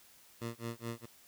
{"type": "tone with tremolo", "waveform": "15% pulse", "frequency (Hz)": 116.54, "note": "A#2", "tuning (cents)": 0, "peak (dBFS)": -30, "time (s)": [0.41, 1.06], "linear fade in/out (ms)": 10, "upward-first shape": "sine", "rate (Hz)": 4.7, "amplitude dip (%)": 100, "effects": ["white hiss -61 dBFS RMS until 1.27 s"]}